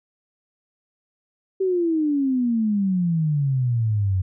sine exponential sweep, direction down, 387.9 to 91.2 Hz, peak -18 dBFS, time 1.6-4.22 s, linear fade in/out 10 ms, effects none

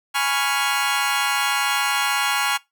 20% pulse chord, C# dominant seventh, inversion second, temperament equal, 830.6 / 987.8 / 1108.7 / 1396.9 Hz, G#5 / B5 / C#6 / E#6, 0 / 0 / 0 / 0 cents, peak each -19 / -23 / -20 / -19 dBFS, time 0.14-2.58 s, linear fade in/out 20 ms, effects noise-tail reverb RT60 0.2 s tail -22 dB re dry

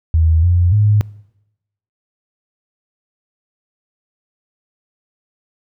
sine tone with pitch steps, 80.6 / 87.9 / 104.9 Hz, E2 / F2 / G#2, -38 / +12 / +18 cents, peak -9 dBFS, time 0.14-1.01 s, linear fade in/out 0 ms, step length 290 ms, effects noise-tail reverb RT60 0.9 s tail -23 dB re dry

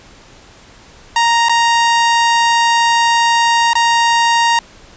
sawtooth tone with dropouts, 932.3 Hz, A#5, in tune, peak -6 dBFS, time 1.16-4.59 s, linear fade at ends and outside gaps 2 ms, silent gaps 1.486-1.494 / 3.733-3.753 s, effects pink hiss -42 dBFS RMS until 4.96 s + resampled to 16000 Hz

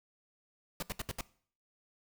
pink noise bursts, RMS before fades -37 dBFS, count 5, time 0.8-1.21 s, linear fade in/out 2 ms, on 26 ms, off 70 ms, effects noise-tail reverb RT60 0.5 s tail -20 dB re dry

